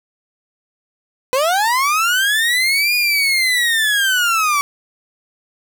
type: linear two-way sweep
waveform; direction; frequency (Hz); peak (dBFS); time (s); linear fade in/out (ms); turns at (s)
30% pulse; up then down; 493.9 to 2459 to 1126; -11; 1.33-4.61; 0; 2.95
effects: none